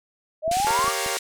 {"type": "exponential sweep", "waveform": "sine", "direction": "up", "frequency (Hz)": [606, 1228], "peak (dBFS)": -20, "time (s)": [0.42, 0.93], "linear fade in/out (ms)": 50}
{"type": "clicks", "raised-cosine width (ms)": 3, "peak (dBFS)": -24, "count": 10, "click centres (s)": [0.479, 0.514, 0.57, 0.601, 0.647, 0.707, 0.791, 0.843, 0.88, 1.062]}
{"type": "band-pass noise", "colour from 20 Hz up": "white", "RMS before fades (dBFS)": -31, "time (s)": [0.51, 1.19], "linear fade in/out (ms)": 5, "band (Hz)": [1600, 9700], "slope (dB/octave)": 24}
{"type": "chord", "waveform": "15% pulse", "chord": "G half-diminished seventh", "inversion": "none", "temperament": "equal", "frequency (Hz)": [392, 466.2, 554.4, 698.5], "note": ["G4", "Bb4", "Db5", "F5"], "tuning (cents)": [0, 0, 0, 0], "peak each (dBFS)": -25, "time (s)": [0.67, 1.17], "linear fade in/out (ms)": 0}
{"effects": []}